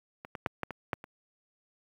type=clicks; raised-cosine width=0.5 ms; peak=-27 / -22 / -12 / -16 / -22 / -14 / -28 dBFS; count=7; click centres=0.249 / 0.352 / 0.462 / 0.633 / 0.707 / 0.932 / 1.041 s; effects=high-pass 80 Hz 12 dB/octave + 9-bit